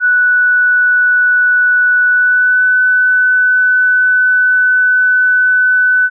sine tone with pitch glide, 1480 to 1500.7 Hz, F#6 to F#6, 0 to +24 cents, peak -7 dBFS, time 0-6.1 s, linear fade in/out 50 ms, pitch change +24 cents, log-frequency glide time 2.09-2.66 s, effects none

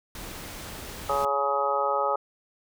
pink noise, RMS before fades -39 dBFS, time 0.15-1.25 s, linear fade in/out 2 ms
harmonic tone, 140 Hz, C#3, 18 cents sharp, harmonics 3 / 4 / 5 / 6 / 7 / 8 / 9, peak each -33 / -28 / -38 / -28 / -36 / -36 / -27 dBFS, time 1.09-2.16 s, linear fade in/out 5 ms
effects none

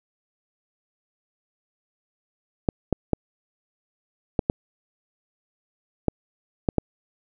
clicks, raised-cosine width 2 ms, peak -6 dBFS, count 8, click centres 2.688 / 2.927 / 3.133 / 4.392 / 4.499 / 6.083 / 6.688 / 6.783 s, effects none

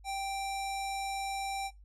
square tone with low-pass filter, 784 Hz, G5, in tune, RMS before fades -36 dBFS, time 0.04-1.71 s, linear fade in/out 50 ms, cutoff 9200 Hz, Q 1.6, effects noise-tail reverb RT60 0.2 s tail -18 dB re dry + added 50 Hz sine -52 dBFS peak until 1.84 s

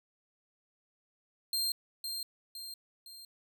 sawtooth tone with echo, 4186 Hz, C8, in tune, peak -27 dBFS, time 1.53-1.72 s, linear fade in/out 2 ms, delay 510 ms, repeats 3, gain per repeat -6 dB, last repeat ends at 3.25 s, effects none

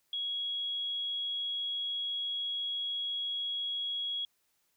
sine tone, 3322 Hz, G#7, in tune, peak -32 dBFS, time 0.13-4.25 s, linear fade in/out 2 ms, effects white hiss -75 dBFS RMS until 4.76 s

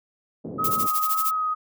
pink band-pass noise, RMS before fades -34 dBFS, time 0.44-0.87 s, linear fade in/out 10 ms, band 130 to 490 Hz, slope 24 dB/octave
sine tone with vibrato, 1264 Hz, D#6, 27 cents sharp, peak -22 dBFS, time 0.58-1.55 s, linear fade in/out 20 ms, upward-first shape sine, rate 1.9 Hz, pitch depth 16 cents each way
violet noise with tremolo, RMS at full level -24 dBFS, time 0.64-1.31 s, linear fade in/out 2 ms, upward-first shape sine, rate 13 Hz, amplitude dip 85%
effects none

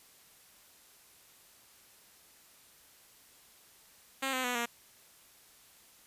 5% pulse tone with pitch steps, 268.3 / 257.2 / 246.6 / 236.4 Hz, C4 / C4 / B3 / A#3, +44 / -30 / -2 / +24 cents, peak -20 dBFS, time 4.22-4.66 s, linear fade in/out 10 ms, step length 110 ms, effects white hiss -60 dBFS RMS until 6.06 s + resampled to 32000 Hz

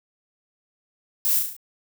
violet noise with echo, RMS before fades -22 dBFS, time 1.25-1.39 s, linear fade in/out 0 ms, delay 35 ms, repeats 5, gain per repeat -4 dB, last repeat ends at 1.565 s, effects none

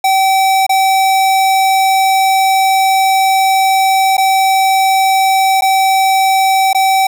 square tone with dropouts, 769 Hz, G5, 33 cents flat, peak -9 dBFS, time 0.04-7.07 s, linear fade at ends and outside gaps 5 ms, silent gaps 0.666-0.693 / 4.169-4.179 / 5.61-5.62 / 6.731-6.747 s, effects none

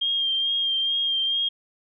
sine tone with vibrato, 3209 Hz, G7, 40 cents sharp, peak -21 dBFS, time 0.01-1.49 s, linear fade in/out 10 ms, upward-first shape sine, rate 2.3 Hz, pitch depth 26 cents each way, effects none

